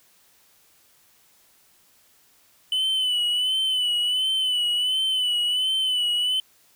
triangle tone with vibrato, 3000 Hz, F#7, 23 cents sharp, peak -19 dBFS, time 2.72-6.4 s, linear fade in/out 2 ms, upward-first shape sine, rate 1.4 Hz, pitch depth 53 cents each way, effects white hiss -59 dBFS RMS until 6.75 s

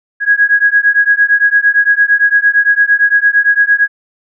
sine beating tone pair, 1650 / 1658.8 Hz, G#6 / G#6, -12 / -3 cents, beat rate 8.8 Hz, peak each -10 dBFS, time 0.2-3.88 s, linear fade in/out 50 ms, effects none

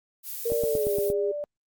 violet noise, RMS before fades -35 dBFS, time 0.23-1.13 s, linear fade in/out 50 ms
sine tone with pitch glide, 466.2 to 408.2 Hz, A#4 to G#4, 0 to -30 cents, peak -24 dBFS, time 0.45-1.32 s, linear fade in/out 10 ms, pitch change -230 cents, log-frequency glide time 0.62-0.92 s
sine tone, 587.3 Hz, D5, in tune, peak -29 dBFS, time 0.5-1.44 s, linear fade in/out 0 ms
click train, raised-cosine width 2 ms, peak -19 dBFS, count 6, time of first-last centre 0.52-1.101 s, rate 8.6 Hz
effects Opus 48 kbps

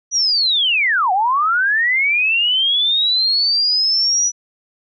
sine linear two-way sweep, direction down then up, 5920 to 719 to 5920 Hz, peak -13 dBFS, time 0.11-4.32 s, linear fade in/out 50 ms, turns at 1.12 s, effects none

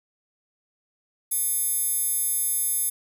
square tone with high-pass filter, 720 Hz, F#5, 47 cents flat, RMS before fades -25 dBFS, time 1.31-2.9 s, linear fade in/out 10 ms, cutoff 11000 Hz, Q 4.2, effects none

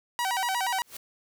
sawtooth tone with vibrato, 857 Hz, A5, 46 cents flat, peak -22 dBFS, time 0.19-0.82 s, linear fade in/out 0 ms, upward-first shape square, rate 8.4 Hz, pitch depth 200 cents each way
white noise with exponential growth, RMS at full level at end -35 dBFS, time 0.81-0.97 s, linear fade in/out 5 ms, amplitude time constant 33 ms
effects none

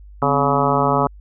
harmonic tone with a mistuned harmonic, 141.3 Hz, C#3, 34 cents sharp, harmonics 1 / 2 / 3 / 4 / 5 / 6 / 7 / 8 / 9, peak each -23 / -23 / -23 / -23 / -23 / -23 / -23 / -23 / -23 dBFS, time 0.22-1.07 s, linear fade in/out 2 ms, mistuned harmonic 2, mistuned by -130 cents, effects added 50 Hz sine -38 dBFS peak until 1.2 s

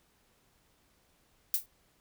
violet noise with exponential decay, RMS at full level -24 dBFS, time 1.54-1.66 s, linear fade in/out 1 ms, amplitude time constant 26 ms, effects pink hiss -69 dBFS RMS until 2 s

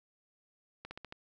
slowing click train, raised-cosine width 0.3 ms, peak -28 dBFS, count 5, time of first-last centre 0.85-1.124 s, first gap 60 ms, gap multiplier 1.09, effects none

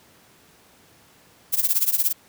violet noise with tremolo, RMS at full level -17 dBFS, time 1.52-2.13 s, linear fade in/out 20 ms, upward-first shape triangle, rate 17 Hz, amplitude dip 95%, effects pink hiss -54 dBFS RMS until 2.28 s + high-pass 100 Hz 12 dB/octave

